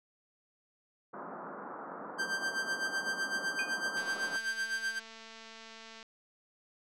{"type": "band-pass noise", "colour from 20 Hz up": "white", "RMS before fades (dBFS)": -44, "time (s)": [1.13, 4.37], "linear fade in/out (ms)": 10, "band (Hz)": [170, 1400], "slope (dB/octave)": 48}
{"type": "tone with tremolo", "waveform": "45% pulse", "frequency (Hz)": 1573, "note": "G6", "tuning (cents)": 6, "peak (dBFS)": -30, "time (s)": [2.18, 5], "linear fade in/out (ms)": 20, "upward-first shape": "sine", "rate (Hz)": 7.9, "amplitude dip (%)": 70}
{"type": "tone with exponential decay", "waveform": "sine", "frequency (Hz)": 2464, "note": "D#7", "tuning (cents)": -17, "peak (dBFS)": -33, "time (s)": [3.59, 3.8], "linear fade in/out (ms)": 1, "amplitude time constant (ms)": 44}
{"type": "click train", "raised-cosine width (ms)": 0.2, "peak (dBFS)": -33, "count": 462, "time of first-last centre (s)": [3.97, 6.028], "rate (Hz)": 224}
{"effects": ["low-pass 8000 Hz 12 dB/octave"]}